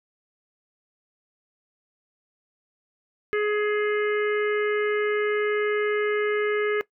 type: harmonic tone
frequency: 419.6 Hz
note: G#4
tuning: 18 cents sharp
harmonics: 1 / 3 / 4 / 5 / 6 / 7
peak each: -22 / -33 / -31 / -32 / -44 / -44 dBFS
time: 3.33-6.81 s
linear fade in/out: 0 ms
effects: noise-tail reverb RT60 0.1 s tail -19 dB re dry